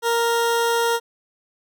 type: tone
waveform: 20% pulse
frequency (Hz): 466.2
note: A#4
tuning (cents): 0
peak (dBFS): -13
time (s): 0.02-1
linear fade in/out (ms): 50
effects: none